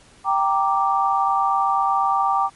sine chord, G minor, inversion none, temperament equal, 784 / 932.3 / 1174.7 Hz, G5 / Bb5 / D6, 0 / 0 / 0 cents, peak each -20 / -23 / -20 dBFS, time 0.24-2.5 s, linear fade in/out 50 ms, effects pink hiss -51 dBFS RMS until 2.55 s + MP3 48 kbps

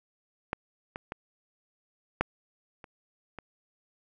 clicks, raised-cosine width 0.5 ms, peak -14 / -21 / -20 / -9 / -30 / -25 dBFS, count 6, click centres 0.531 / 0.959 / 1.121 / 2.21 / 2.842 / 3.387 s, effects none

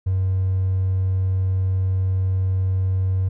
triangle tone with hard clipping, 94.1 Hz, F#2, 30 cents sharp, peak -18 dBFS, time 0.06-3.29 s, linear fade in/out 10 ms, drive 4 dB, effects none

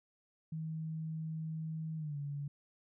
sine tone with pitch glide, 159.1 to 143.39 Hz, D#3 to D3, +39 to -41 cents, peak -37 dBFS, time 0.52-2.48 s, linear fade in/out 5 ms, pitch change -180 cents, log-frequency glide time 1.97-2.17 s, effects none

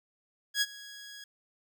15% pulse tone with ADSR envelope, 1661.2 Hz, G#6, in tune, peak -17 dBFS, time 0.54-1.24 s, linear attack 75 ms, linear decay 39 ms, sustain -21 dB, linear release 3 ms, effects none

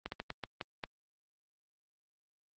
slowing click train, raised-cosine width 0.3 ms, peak -21 dBFS, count 7, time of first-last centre 0.06-0.838 s, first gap 61 ms, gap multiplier 1.3, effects high-pass 80 Hz 12 dB/octave + Opus 24 kbps

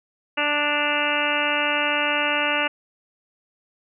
harmonic tone with a mistuned harmonic, 294.1 Hz, D4, 3 cents sharp, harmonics 1 / 2 / 3 / 4 / 5 / 6 / 7 / 8 / 9 / 10, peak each -32 / -28 / -29 / -30 / -27 / -31 / -30 / -30 / -27 / -28 dBFS, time 0.37-2.68 s, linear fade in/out 10 ms, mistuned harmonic 10, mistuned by -60 cents, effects none

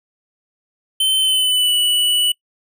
square tone with pitch glide, 3080 to 2956 Hz, G7 to F#7, -31 to -2 cents, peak -14 dBFS, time 1-2.32 s, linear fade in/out 5 ms, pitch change -71 cents, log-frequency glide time 1.18-1.74 s, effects noise-tail reverb RT60 0.1 s tail -24 dB re dry

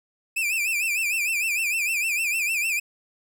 45% pulse tone with vibrato, 2514 Hz, D#7, 17 cents sharp, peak -22 dBFS, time 0.36-2.8 s, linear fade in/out 10 ms, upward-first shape sine, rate 6.6 Hz, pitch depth 130 cents each way, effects none

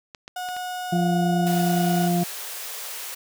clicks, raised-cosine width 0.2 ms, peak -21 dBFS, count 4, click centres 0.148 / 0.279 / 0.488 / 0.566 s
35% pulse tone, 728 Hz, F#5, 28 cents flat, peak -27 dBFS, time 0.36-2.08 s, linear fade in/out 5 ms
harmonic tone, 174.61 Hz, F3, in tune, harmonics 1 / 2 / 4, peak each -20 / -28 / -26 dBFS, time 0.92-2.24 s, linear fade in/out 10 ms
white high-pass noise, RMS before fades -34 dBFS, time 1.46-3.15 s, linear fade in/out 10 ms, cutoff 400 Hz, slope 96 dB/octave
effects none

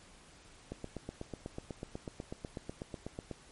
click train, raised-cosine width 2 ms, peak -26 dBFS, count 22, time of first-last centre 0.72-3.313 s, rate 8.1 Hz, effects pink hiss -58 dBFS RMS until 3.51 s + MP3 48 kbps

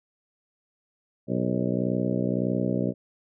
harmonic tone with a mistuned harmonic, 61.74 Hz, B1, in tune, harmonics 2 / 3 / 4 / 5 / 6 / 7 / 8 / 9 / 10, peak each -31 / -28 / -29 / -33 / -33 / -37 / -37 / -34 / -37 dBFS, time 1.27-2.94 s, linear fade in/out 50 ms, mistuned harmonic 8, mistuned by -56 cents, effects none

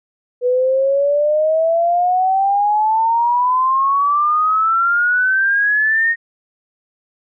sine exponential sweep, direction up, 489.3 to 1864.7 Hz, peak -12 dBFS, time 0.41-6.16 s, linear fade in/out 50 ms, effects none

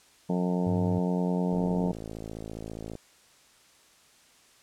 harmonic tone, 89.7 Hz, F2, 47 cents sharp, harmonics 2 / 3 / 4 / 5 / 6 / 7 / 8 / 9 / 10, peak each -26 / -34 / -38 / -34 / -41 / -38 / -43 / -44 / -41 dBFS, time 0.29-1.92 s, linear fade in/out 10 ms
triangle tone, 100.2 Hz, G2, 38 cents sharp, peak -27 dBFS, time 0.66-0.99 s, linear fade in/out 10 ms
click train, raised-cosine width 2 ms, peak -25 dBFS, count 79, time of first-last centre 1.53-2.953 s, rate 54.8 Hz
effects white hiss -59 dBFS RMS until 4.62 s + low-pass 9000 Hz 12 dB/octave

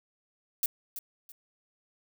violet noise with echo, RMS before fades -27 dBFS, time 0.63-0.66 s, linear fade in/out 2 ms, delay 330 ms, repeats 2, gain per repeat -11 dB, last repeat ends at 1.32 s, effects none

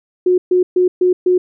sine tone bursts, 363.2 Hz, F#4, 32 cents flat, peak -9 dBFS, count 5, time 0.26-1.38 s, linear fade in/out 5 ms, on 120 ms, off 130 ms, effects none

